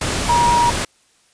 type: tone in noise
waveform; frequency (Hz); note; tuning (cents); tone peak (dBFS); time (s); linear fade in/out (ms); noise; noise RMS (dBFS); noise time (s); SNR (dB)
sine; 952; A#5; +36; -12; 0.29-0.7; 5; pink; -21; 0.01-0.85; +6
effects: white hiss -57 dBFS RMS until 1.33 s + resampled to 22050 Hz